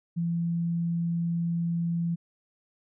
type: tone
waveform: sine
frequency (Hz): 169.3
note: E3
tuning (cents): +46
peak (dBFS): -25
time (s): 0.16-2.16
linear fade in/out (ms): 20
effects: none